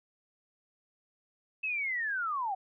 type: linear sweep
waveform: sine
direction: down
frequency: 2637 to 732 Hz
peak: -30 dBFS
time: 1.63-2.55 s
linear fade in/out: 10 ms
effects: none